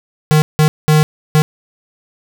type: tone bursts at uneven times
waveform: square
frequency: 153.5 Hz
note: D#3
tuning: 23 cents flat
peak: -8 dBFS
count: 4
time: 0.31-0.42 / 0.59-0.68 / 0.88-1.03 / 1.35-1.42 s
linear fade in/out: 0 ms
effects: none